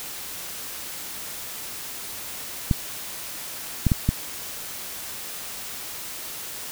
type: clicks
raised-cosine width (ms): 5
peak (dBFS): -6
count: 4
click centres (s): 2.712 / 3.867 / 3.918 / 4.09
effects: white hiss -35 dBFS RMS until 6.71 s